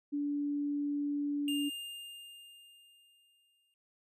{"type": "tone", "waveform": "sine", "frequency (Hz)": 288.9, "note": "D4", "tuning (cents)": -28, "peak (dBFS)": -31, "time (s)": [0.12, 1.7], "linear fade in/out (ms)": 20}
{"type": "tone with exponential decay", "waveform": "square", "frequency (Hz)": 2810, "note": "F7", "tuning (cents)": 10, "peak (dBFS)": -35, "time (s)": [1.48, 3.74], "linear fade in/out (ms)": 1, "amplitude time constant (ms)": 490}
{"effects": ["resampled to 32000 Hz"]}